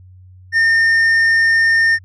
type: tone with tanh clipping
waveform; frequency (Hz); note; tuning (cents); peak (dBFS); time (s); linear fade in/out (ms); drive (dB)
triangle; 1818; A#6; -44; -11; 0.52-1.99; 50; 9
effects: added 92 Hz sine -39 dBFS peak until 2.04 s